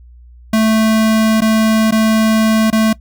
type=tone with dropouts; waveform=square; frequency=220 Hz; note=A3; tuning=in tune; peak=-10 dBFS; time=0.53-2.93 s; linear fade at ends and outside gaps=5 ms; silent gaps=1.407-1.418 / 1.91-1.922 / 2.703-2.727 s; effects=noise-tail reverb RT60 0.1 s tail -20 dB re dry + added 60 Hz sine -37 dBFS peak until 3 s